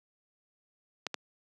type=clicks; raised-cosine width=0.2 ms; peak=-15 / -16 dBFS; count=2; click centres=1.067 / 1.143 s; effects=high-pass 200 Hz 12 dB/octave